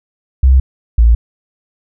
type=tone pair in turn; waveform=sine; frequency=65.41 / 57.1 Hz; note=C2 / A#1; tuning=0 / -35 cents; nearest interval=major second; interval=235 cents; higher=first; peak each=-4 dBFS; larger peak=neither; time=0.43-0.6 / 0.98-1.15 s; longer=neither; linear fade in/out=5 ms; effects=none